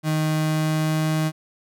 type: tone with pitch glide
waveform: 35% pulse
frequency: 155.6 to 156.77 Hz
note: D#3 to D#3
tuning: 0 to +13 cents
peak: -18 dBFS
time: 0.03-1.32 s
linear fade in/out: 50 ms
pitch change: +13 cents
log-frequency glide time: 0.28-1.09 s
effects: none

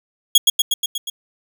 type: tone with echo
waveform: sawtooth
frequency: 3322 Hz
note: G#7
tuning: in tune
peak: -3 dBFS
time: 0.35-0.38 s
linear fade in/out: 5 ms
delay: 120 ms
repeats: 6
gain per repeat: -3 dB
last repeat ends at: 1.1 s
effects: none

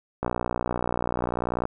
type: click train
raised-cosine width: 1 ms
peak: -12 dBFS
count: 87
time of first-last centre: 0.23-1.654 s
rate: 60.4 Hz
effects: none

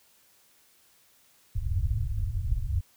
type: low-pass noise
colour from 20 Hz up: white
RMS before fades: -28 dBFS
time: 1.55-2.81 s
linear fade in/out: 10 ms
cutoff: 110 Hz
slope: 48 dB/octave
effects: white hiss -62 dBFS RMS until 2.96 s

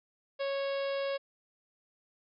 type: harmonic tone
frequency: 552 Hz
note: C#5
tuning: 7 cents flat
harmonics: 1 / 2 / 3 / 4 / 5 / 6 / 7 / 8 / 9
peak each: -31 / -43 / -45 / -47 / -47 / -48 / -51 / -53 / -52 dBFS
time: 0.39-1.18 s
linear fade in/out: 20 ms
effects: none

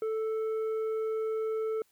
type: tone with tanh clipping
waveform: triangle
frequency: 440 Hz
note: A4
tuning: in tune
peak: -30 dBFS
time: 0.02-1.82 s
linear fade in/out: 2 ms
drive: 10 dB
effects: white hiss -69 dBFS RMS until 1.91 s

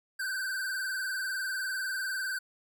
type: tone with vibrato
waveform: square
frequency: 1539 Hz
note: G6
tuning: 32 cents flat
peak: -32 dBFS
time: 0.19-2.39 s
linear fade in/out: 10 ms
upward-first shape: sine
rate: 20 Hz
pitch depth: 70 cents each way
effects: none

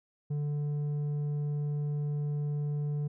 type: tone with low-pass filter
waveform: square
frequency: 146.83 Hz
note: D3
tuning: in tune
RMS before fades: -32 dBFS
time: 0.3-3.08 s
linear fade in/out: 10 ms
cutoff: 300 Hz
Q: 0.8
effects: none

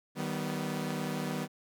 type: chord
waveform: sawtooth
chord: Eb augmented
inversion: none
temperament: equal with one note detuned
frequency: 155.56 / 192.63 / 246.9 Hz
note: Eb3 / G3 / B3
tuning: 0 / -30 / 0 cents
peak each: -33 dBFS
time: 0.15-1.48 s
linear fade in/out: 50 ms
effects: none

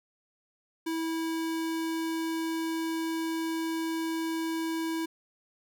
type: tone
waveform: square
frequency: 325.8 Hz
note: E4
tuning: 20 cents flat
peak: -30 dBFS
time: 0.86-5.06 s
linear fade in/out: 10 ms
effects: none

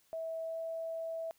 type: tone with pitch glide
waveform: sine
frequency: 651 to 654.8 Hz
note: E5 to E5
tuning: -22 to -12 cents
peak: -36 dBFS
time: 0.13-1.31 s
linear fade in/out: 0 ms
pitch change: +10 cents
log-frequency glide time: 0.44-0.59 s
effects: white hiss -70 dBFS RMS until 1.38 s

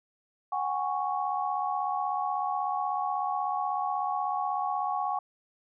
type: chord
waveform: sine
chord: F# suspended second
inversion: none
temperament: equal with one note detuned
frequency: 740 / 816.3 / 1108.7 Hz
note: F#5 / G#5 / C#6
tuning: 0 / -30 / 0 cents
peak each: -32 / -31 / -32 dBFS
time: 0.52-5.19 s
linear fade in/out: 5 ms
effects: none

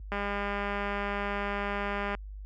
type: click train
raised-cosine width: 0.5 ms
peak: -18 dBFS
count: 411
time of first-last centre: 0.12-2.15 s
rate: 202 Hz
effects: added 50 Hz sine -34 dBFS peak until 2.45 s + high-pass 60 Hz 12 dB/octave

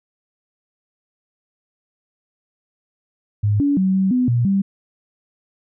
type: tone with pitch steps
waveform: sine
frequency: 103.8 / 284.8 / 189.2 / 191 / 250.7 / 119.9 / 196 Hz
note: G#2 / C#4 / F#3 / G3 / B3 / A#2 / G3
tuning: 0 / +47 / +39 / -45 / +26 / +49 / 0 cents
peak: -14 dBFS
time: 3.43-4.62 s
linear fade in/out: 10 ms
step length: 170 ms
effects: none

